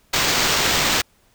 blue noise with sample-and-hold, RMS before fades -19 dBFS, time 0.13-1.02 s, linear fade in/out 10 ms, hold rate 11025 Hz, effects pink hiss -59 dBFS RMS until 1.34 s

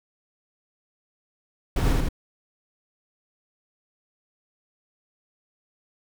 brown noise with echo, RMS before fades -21 dBFS, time 1.76-1.93 s, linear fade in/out 5 ms, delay 79 ms, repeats 2, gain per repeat -2 dB, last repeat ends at 2.088 s, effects none

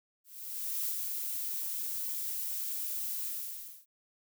violet noise with ADSR envelope, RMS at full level -33 dBFS, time 0.24-3.86 s, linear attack 620 ms, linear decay 93 ms, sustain -3 dB, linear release 620 ms, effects none

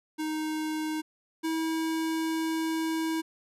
square tone pair in turn, 311.1 / 322.5 Hz, D#4 / E4, 0 / -38 cents, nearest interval minor second, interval 62 cents, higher second, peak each -30 / -28 dBFS, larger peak second, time 0.18-1.02 / 1.43-3.22 s, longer second, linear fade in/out 20 ms, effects resampled to 32000 Hz

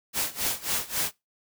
white noise with tremolo, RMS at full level -26 dBFS, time 0.13-1.12 s, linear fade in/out 50 ms, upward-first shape sine, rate 3.7 Hz, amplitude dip 90%, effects noise-tail reverb RT60 0.2 s tail -22 dB re dry

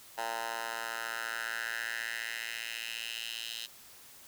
10% pulse tone with high-pass filter sweep, 114.7 Hz, A#2, 28 cents flat, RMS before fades -38 dBFS, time 0.17-3.67 s, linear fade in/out 20 ms, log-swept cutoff 880 to 3400 Hz, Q 3.2, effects white hiss -54 dBFS RMS until 4.27 s

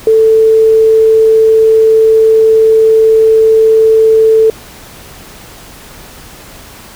sine tone, 442.6 Hz, A4, 10 cents sharp, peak -3 dBFS, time 0.07-4.5 s, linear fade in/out 2 ms, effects pink hiss -33 dBFS RMS until 6.95 s

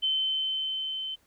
sine tone with level ramp, 3074 Hz, G7, 35 cents flat, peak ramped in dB -23 to -32 dBFS, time 0.02-1.16 s, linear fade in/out 20 ms, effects pink hiss -66 dBFS RMS until 1.26 s

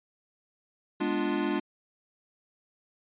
square chord, G# diminished seventh, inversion none, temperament equal, 207.7 / 246.9 / 293.7 / 349.2 Hz, G#3 / B3 / D4 / F4, 0 / 0 / 0 / 0 cents, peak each -34 / -36 / -31 / -32 dBFS, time 1-1.6 s, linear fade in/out 10 ms, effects resampled to 8000 Hz

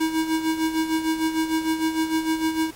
square tone with tremolo, 319.6 Hz, D#4, 47 cents sharp, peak -19 dBFS, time 0-2.71 s, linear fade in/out 10 ms, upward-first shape sine, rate 6.6 Hz, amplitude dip 65%, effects pink hiss -45 dBFS RMS until 2.75 s + MP3 64 kbps

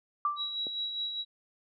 sine tone with exponential decay, 1174.7 Hz, D6, in tune, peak -23 dBFS, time 0.25-0.56 s, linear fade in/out 2 ms, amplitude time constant 66 ms
sine tone with tremolo, 3881 Hz, B7, 31 cents flat, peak -30 dBFS, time 0.36-1.25 s, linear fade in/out 50 ms, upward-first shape sine, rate 4.9 Hz, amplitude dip 45%
click, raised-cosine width 2 ms, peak -26 dBFS, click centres 0.668 s
effects high-pass 300 Hz 12 dB/octave

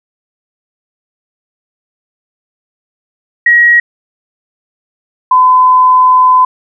sine tone pair in turn, 1900 / 1014.7 Hz, A#6 / B5, +33 / +47 cents, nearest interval major seventh, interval 1086 cents, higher first, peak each -3 dBFS, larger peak neither, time 3.46-3.8 / 5.31-6.45 s, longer second, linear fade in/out 5 ms, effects none

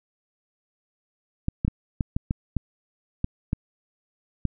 clicks, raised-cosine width 5 ms, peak -11 dBFS, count 10, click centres 1.484 / 1.649 / 1.68 / 2.008 / 2.165 / 2.309 / 2.567 / 3.244 / 3.531 / 4.453 s, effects none

